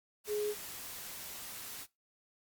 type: tone in noise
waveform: sine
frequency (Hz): 419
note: G#4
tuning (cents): +15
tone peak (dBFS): -31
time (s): 0.27-0.55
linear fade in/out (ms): 50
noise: white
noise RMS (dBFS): -45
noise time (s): 0.24-1.87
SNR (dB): +11
effects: noise-tail reverb RT60 0.2 s tail -20 dB re dry + Opus 48 kbps